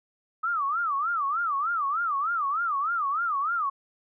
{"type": "tone with vibrato", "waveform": "sine", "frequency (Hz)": 1244, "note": "D#6", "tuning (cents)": -1, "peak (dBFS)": -24, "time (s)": [0.43, 3.7], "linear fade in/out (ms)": 10, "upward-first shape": "sine", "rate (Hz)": 3.3, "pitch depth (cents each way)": 220, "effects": []}